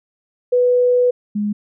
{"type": "tone pair in turn", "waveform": "sine", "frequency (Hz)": [493.9, 207.7], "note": ["B4", "G#3"], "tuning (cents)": [0, 0], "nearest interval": "octave + minor third", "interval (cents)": 1500, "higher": "first", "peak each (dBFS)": [-11, -17], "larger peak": "first", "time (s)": [[0.52, 1.11], [1.35, 1.53]], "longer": "first", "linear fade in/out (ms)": 10, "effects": []}